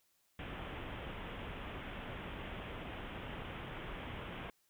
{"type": "low-pass noise", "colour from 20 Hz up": "pink", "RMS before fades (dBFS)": -45, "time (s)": [0.39, 4.5], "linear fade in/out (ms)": 2, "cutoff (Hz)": 3400, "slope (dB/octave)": 96, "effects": ["white hiss -75 dBFS RMS until 4.69 s"]}